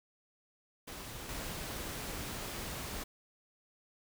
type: noise with level steps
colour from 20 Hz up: pink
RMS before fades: -45 / -41 dBFS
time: 0.87-3.04 s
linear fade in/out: 10 ms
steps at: 1.29 s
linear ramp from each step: 2 ms
effects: none